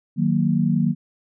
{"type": "chord", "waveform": "sine", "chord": "D# minor", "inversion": "none", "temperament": "equal", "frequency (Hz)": [155.56, 185, 233.1], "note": ["D#3", "F#3", "A#3"], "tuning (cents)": [0, 0, 0], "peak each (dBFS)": -21, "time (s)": [0.16, 0.95], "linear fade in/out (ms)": 50, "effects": []}